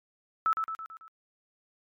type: tone with echo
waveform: sine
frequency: 1311 Hz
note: E6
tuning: 10 cents flat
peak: -22 dBFS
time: 0.46-0.53 s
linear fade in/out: 0 ms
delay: 110 ms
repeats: 5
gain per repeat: -5 dB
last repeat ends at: 1.08 s
effects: MP3 96 kbps